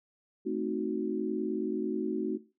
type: chord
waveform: sine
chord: A diminished seventh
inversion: none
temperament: equal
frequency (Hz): 220 / 261.6 / 311.1 / 370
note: A3 / C4 / Eb4 / Gb4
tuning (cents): 0 / 0 / 0 / 0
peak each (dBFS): -36 / -37 / -35 / -32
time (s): 0.45-2.38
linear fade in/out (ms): 20
effects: noise-tail reverb RT60 0.3 s tail -17 dB re dry